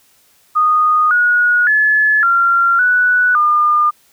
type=tone with pitch steps; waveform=sine; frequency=1235 / 1452 / 1718 / 1379 / 1480 / 1208 Hz; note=D#6 / F#6 / A6 / F6 / F#6 / D6; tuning=-13 / -33 / -42 / -22 / 0 / +48 cents; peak=-9 dBFS; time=0.55-3.91 s; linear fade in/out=20 ms; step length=560 ms; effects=white hiss -53 dBFS RMS until 4.12 s